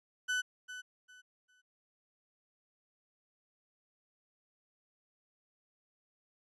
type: tone with echo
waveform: 35% pulse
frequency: 1500 Hz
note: F#6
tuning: 23 cents sharp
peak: -29 dBFS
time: 0.28-0.42 s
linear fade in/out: 20 ms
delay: 400 ms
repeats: 3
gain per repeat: -12 dB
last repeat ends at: 1.62 s
effects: resampled to 22050 Hz